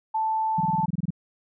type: tone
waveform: sine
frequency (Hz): 880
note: A5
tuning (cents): 0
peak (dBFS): -22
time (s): 0.14-0.86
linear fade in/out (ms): 10
type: tone bursts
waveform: sine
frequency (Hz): 170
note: F3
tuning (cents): -46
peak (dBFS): -22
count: 11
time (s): 0.58-1.105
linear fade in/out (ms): 5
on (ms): 25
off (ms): 25
effects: none